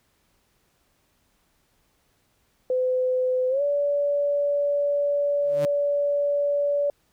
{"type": "tone with pitch glide", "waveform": "sine", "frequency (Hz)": [509, 574.6], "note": ["C5", "D5"], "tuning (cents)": [-48, -38], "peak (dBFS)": -20, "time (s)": [2.7, 6.9], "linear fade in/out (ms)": 2, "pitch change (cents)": 210, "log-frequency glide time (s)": [3.49, 3.62]}
{"type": "tone with exponential growth", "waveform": "sawtooth", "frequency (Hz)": 148.8, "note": "D3", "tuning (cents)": 23, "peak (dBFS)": -22, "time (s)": [5.41, 5.65], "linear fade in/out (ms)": 0, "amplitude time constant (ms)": 52}
{"effects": ["pink hiss -67 dBFS RMS until 7.12 s"]}